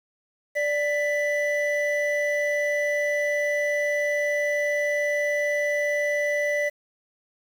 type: tone pair together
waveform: triangle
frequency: 587 / 1985.3 Hz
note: D5 / B6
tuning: -1 / +9 cents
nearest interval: octave + major sixth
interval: 2110 cents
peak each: -22 / -24 dBFS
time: 0.55-6.7 s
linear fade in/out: 20 ms
effects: 8-bit

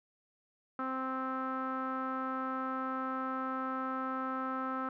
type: tone with low-pass filter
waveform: sawtooth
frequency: 261.6 Hz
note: C4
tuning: in tune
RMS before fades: -36 dBFS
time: 0.79-4.89 s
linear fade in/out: 2 ms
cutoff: 1300 Hz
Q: 6.2
effects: none

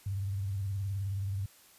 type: tone with vibrato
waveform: sine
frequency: 98 Hz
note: G2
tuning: in tune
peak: -31 dBFS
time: 0.06-1.46 s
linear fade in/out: 5 ms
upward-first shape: sine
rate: 19 Hz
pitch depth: 86 cents each way
effects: white hiss -59 dBFS RMS until 1.78 s + resampled to 32000 Hz

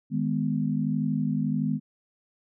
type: chord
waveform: sine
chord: G# minor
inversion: second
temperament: just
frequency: 155.74 / 207.7 / 249.2 Hz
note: D#3 / G#3 / B3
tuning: +2 / 0 / +16 cents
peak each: -28 dBFS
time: 0.1-1.8 s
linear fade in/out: 50 ms
effects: none

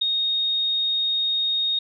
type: tone with ADSR envelope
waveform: sine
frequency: 3720 Hz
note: A#7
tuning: 4 cents flat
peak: -16 dBFS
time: 0.01-1.79 s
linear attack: 10 ms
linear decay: 5 ms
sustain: -4 dB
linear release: 5 ms
effects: none

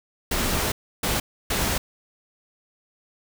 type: noise bursts at uneven times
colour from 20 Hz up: pink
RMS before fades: -24 dBFS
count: 3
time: 0.31-0.72 / 1.03-1.2 / 1.5-1.78 s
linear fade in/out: 5 ms
effects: none

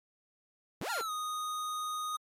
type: linear two-way sweep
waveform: sawtooth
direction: up then down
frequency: 88.1 to 980 to 396.5 Hz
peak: -32 dBFS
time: 0.81-1.01 s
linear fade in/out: 0 ms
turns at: 0.9 s
type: tone with pitch glide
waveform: square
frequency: 1393 to 1241 Hz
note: F6 to D#6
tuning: -5 to -5 cents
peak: -35 dBFS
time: 0.89-2.17 s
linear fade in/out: 10 ms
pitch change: -200 cents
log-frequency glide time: 0.99-1.11 s
effects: AAC 48 kbps

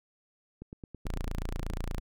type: click train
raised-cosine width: 3 ms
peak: -29 dBFS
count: 11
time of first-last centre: 0.62-1.709 s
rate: 9.18 Hz
type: tone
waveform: sawtooth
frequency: 28.44 Hz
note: A#0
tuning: 42 cents flat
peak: -28 dBFS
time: 1.05-2 s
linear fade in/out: 10 ms
effects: none

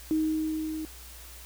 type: tone with level ramp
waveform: sine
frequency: 313.4 Hz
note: D#4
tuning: 13 cents sharp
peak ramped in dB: -22 to -32 dBFS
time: 0.11-0.85 s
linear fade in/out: 0 ms
effects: added 60 Hz sine -47 dBFS peak until 1.45 s + white hiss -48 dBFS RMS until 1.45 s

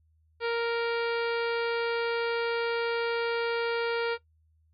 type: harmonic tone with a mistuned harmonic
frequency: 466.2 Hz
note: A#4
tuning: in tune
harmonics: 1 / 2 / 3 / 4 / 5 / 6 / 7 / 8 / 9 / 10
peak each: -27 / -36 / -35 / -42 / -40 / -43 / -45 / -48 / -46 / -47 dBFS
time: 0.4-4.18 s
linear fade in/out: 50 ms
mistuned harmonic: 7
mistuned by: +17 cents
effects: noise-tail reverb RT60 0.1 s tail -17 dB re dry + added 79 Hz sine -63 dBFS peak until 4.73 s

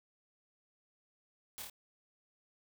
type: noise with echo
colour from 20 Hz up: white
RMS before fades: -45 dBFS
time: 1.58-1.62 s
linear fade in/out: 0 ms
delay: 26 ms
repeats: 3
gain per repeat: -2 dB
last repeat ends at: 1.698 s
effects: none

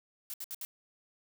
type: noise bursts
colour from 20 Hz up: blue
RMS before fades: -40 dBFS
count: 4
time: 0.3-0.65 s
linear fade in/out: 0 ms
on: 38 ms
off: 66 ms
effects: none

